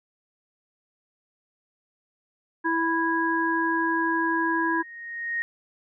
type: harmonic tone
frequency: 329.6 Hz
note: E4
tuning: in tune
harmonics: 1 / 3 / 5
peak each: -26 / -26 / -26 dBFS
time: 2.64-4.83 s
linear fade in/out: 20 ms
type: tone with exponential growth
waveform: sine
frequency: 1864.7 Hz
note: A#6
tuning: in tune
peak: -23 dBFS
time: 4.17-5.42 s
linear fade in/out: 0 ms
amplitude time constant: 270 ms
effects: none